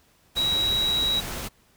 sine tone in noise, 3861 Hz, B7, 40 cents flat, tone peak -21 dBFS, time 0.36-1.21 s, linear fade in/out 20 ms, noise pink, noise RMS -33 dBFS, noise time 0.35-1.49 s, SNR +9 dB, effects pink hiss -61 dBFS RMS until 1.76 s

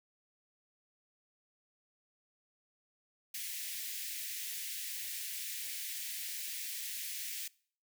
white high-pass noise, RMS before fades -41 dBFS, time 3.34-7.48 s, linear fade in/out 5 ms, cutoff 1800 Hz, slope 48 dB/octave, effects noise-tail reverb RT60 0.5 s tail -23 dB re dry

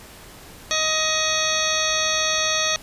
harmonic tone with a mistuned harmonic, 628 Hz, D#5, 16 cents sharp, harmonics 1 / 2 / 3 / 4 / 5 / 6 / 7 / 9 / 10, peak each -28 / -28 / -28 / -28 / -28 / -28 / -28 / -28 / -28 dBFS, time 0.71-2.76 s, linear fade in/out 0 ms, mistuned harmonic 5, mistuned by +120 cents, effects pink hiss -43 dBFS RMS until 2.82 s + resampled to 32000 Hz

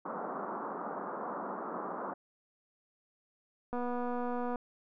white band-pass noise, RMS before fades -39 dBFS, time 0.05-2.14 s, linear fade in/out 10 ms, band 180 to 1300 Hz, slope 48 dB/octave
click train, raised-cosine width 1 ms, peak -24 dBFS, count 203, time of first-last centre 3.73-4.558 s, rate 244 Hz
effects none

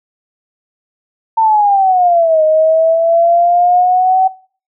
sine exponential two-way sweep, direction down then up, 907 to 621 to 760 Hz, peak -7 dBFS, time 1.37-4.28 s, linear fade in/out 10 ms, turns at 2.43 s, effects noise-tail reverb RT60 0.4 s tail -19 dB re dry

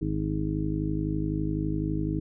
harmonic tone, 51.91 Hz, G#1, in tune, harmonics 1 / 2 / 3 / 4 / 5 / 6 / 8, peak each -33 / -35 / -31 / -40 / -36 / -30 / -40 dBFS, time 0.01-2.2 s, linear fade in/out 10 ms, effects none

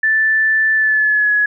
sine tone with pitch glide, 1760 to 1685.4 Hz, A6 to G#6, 0 to +25 cents, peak -11 dBFS, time 0.03-1.46 s, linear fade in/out 5 ms, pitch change -75 cents, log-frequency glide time 0.74-1.32 s, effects none

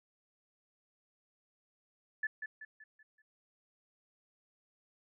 sine tone with echo, 1736 Hz, A6, 24 cents flat, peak -31 dBFS, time 2.23-2.27 s, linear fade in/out 5 ms, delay 190 ms, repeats 5, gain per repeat -7 dB, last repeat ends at 3.22 s, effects none

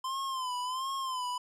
square tone with vibrato, 1034 Hz, C6, 21 cents flat, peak -33 dBFS, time 0.04-1.38 s, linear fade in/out 5 ms, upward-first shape sine, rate 1.4 Hz, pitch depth 82 cents each way, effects low-pass 10000 Hz 12 dB/octave

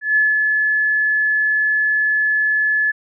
sine tone with ADSR envelope, 1719 Hz, A6, 41 cents flat, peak -11 dBFS, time 0.01-2.92 s, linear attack 150 ms, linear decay 190 ms, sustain -3 dB, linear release 17 ms, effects none

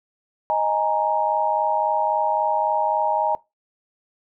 sine chord, D# suspended fourth, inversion none, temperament just, 622.3 / 829.7 / 933.4 Hz, D#5 / G#5 / A#5, 0 / -2 / +2 cents, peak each -24 / -22 / -22 dBFS, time 0.5-3.35 s, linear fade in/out 0 ms, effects noise-tail reverb RT60 0.2 s tail -19 dB re dry

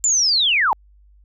sine linear sweep, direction down, 7300 to 784 Hz, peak -14 dBFS, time 0.04-0.73 s, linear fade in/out 0 ms, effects added 50 Hz sine -48 dBFS peak until 1.24 s

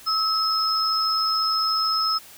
sine tone pair together, 1293 / 5172 Hz, E6 / E8, -34 / -34 cents, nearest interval 2 octaves, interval 2400 cents, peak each -23 / -22 dBFS, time 0.06-2.19 s, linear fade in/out 20 ms, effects white hiss -46 dBFS RMS until 2.37 s

